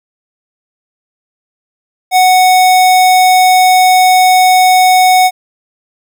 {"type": "tone", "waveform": "square", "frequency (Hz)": 740, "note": "F#5", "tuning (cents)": 0, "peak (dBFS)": -5, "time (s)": [2.11, 5.31], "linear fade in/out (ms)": 50, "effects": []}